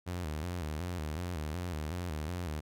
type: tone with vibrato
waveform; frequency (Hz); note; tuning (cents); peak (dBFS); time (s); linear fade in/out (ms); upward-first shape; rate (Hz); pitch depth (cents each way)
sawtooth; 82.41; E2; 0; -31; 0.06-2.61; 20; square; 2.7; 130
effects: none